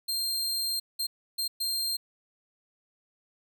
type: tone bursts at uneven times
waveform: sawtooth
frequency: 4186 Hz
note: C8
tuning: in tune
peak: -25 dBFS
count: 4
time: 0.08-0.8 / 0.99-1.07 / 1.38-1.48 / 1.6-1.97 s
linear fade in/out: 10 ms
effects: none